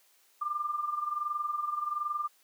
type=tone with amplitude modulation; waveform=sine; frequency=1195 Hz; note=D6; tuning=30 cents sharp; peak=-27 dBFS; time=0.41-2.28 s; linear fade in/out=10 ms; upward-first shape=sine; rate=21.3 Hz; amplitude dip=70%; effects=white hiss -65 dBFS RMS until 2.43 s + high-pass 400 Hz 12 dB/octave